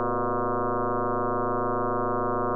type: tone with frequency modulation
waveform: sine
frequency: 349.6 Hz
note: F4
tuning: 2 cents sharp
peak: -23 dBFS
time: 0-2.55 s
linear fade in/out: 0 ms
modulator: 121 Hz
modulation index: 7.7
effects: none